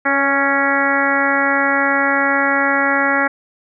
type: harmonic tone with a mistuned harmonic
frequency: 277.2 Hz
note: C#4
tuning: in tune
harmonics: 1 / 2 / 3 / 4 / 5 / 6 / 7 / 8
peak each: -22 / -22 / -22 / -24 / -20 / -20 / -20 / -26 dBFS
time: 0.05-3.28 s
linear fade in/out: 10 ms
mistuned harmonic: 2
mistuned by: +15 cents
effects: none